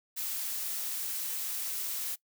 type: noise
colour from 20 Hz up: blue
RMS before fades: -35 dBFS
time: 0.16-2.16 s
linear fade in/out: 20 ms
effects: noise-tail reverb RT60 0.1 s tail -21 dB re dry